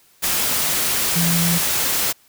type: tone in noise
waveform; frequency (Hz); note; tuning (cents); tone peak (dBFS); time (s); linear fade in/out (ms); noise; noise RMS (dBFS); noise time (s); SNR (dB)
sine; 169.6; E3; +50; -18; 1.15-1.59; 20; white; -20; 0.22-2.13; -1
effects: white hiss -55 dBFS RMS until 2.28 s